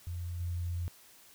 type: tone with level steps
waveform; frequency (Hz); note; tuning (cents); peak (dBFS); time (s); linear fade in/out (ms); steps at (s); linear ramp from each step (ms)
sine; 86.8; F2; -10; -35 / -32; 0.07-0.88; 0; 0.4; 5
effects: white hiss -58 dBFS RMS until 1.34 s